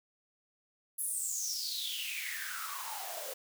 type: noise with high-pass filter sweep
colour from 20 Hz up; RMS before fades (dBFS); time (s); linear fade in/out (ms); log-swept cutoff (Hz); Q
white; -38; 0.98-3.34; 10; 11000 to 510; 9.1
effects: none